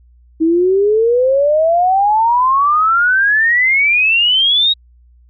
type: exponential sweep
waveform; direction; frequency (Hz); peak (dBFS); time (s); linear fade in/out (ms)
sine; up; 316.1 to 3816; -9; 0.4-4.74; 20
effects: added 60 Hz sine -44 dBFS peak until 5.29 s